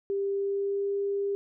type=tone with pitch glide; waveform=sine; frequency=396.4 to 399.8 Hz; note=G4 to G4; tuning=+19 to +34 cents; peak=-26 dBFS; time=0.1-1.35 s; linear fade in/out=0 ms; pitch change=+15 cents; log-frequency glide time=0.33-0.93 s; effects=none